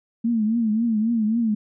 sine tone with vibrato, 223.7 Hz, A3, 29 cents sharp, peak -18 dBFS, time 0.24-1.55 s, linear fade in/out 10 ms, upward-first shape triangle, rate 3.7 Hz, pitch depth 120 cents each way, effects none

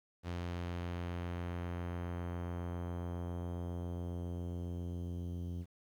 sawtooth tone with low-pass filter sweep, 87.31 Hz, F2, in tune, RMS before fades -40 dBFS, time 0.23-5.66 s, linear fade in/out 50 ms, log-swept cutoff 4700 to 270 Hz, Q 0.82, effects 11-bit

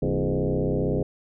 sine tone with frequency modulation, 126.4 Hz, B2, 41 cents sharp, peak -21 dBFS, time 0.02-1.03 s, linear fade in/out 5 ms, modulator 95.5 Hz, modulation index 4.4, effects none

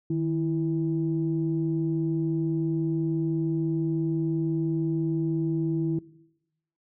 sine tone pair together, 155.56 / 329.6 Hz, D#3 / E4, 0 / 0 cents, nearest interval octave + minor second, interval 1300 cents, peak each -26 dBFS, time 0.1-5.99 s, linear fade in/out 5 ms, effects noise-tail reverb RT60 0.9 s tail -20 dB re dry + tanh soft clip ceiling -16 dBFS

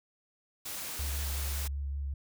white noise, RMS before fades -39 dBFS, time 0.65-1.68 s, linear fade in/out 10 ms
sine tone with vibrato, 70 Hz, C#2, 18 cents sharp, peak -32 dBFS, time 0.99-2.14 s, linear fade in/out 5 ms, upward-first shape sine, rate 5.3 Hz, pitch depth 19 cents each way
effects none

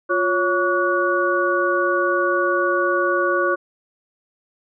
sine tone cluster, 353.2 / 555 / 1136 / 1462 Hz, F4 / C#5 / C#6 / F#6, +20 / +2 / +42 / -21 cents, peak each -22 dBFS, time 0.09-3.56 s, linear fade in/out 20 ms, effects none

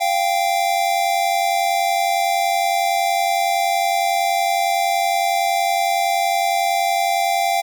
square tone pair together, 693.2 / 784 Hz, F5 / G5, -13 / 0 cents, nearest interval major second, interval 213 cents, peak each -20 / -20 dBFS, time 0-7.62 s, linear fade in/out 20 ms, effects none

